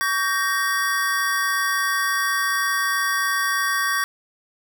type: chord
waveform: square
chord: G diminished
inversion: second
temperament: equal with one note detuned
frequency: 1131.4 / 1568 / 1864.7 Hz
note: Db6 / G6 / Bb6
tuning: +35 / 0 / 0 cents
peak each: -25 dBFS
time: 0.01-4.04 s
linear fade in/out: 0 ms
effects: none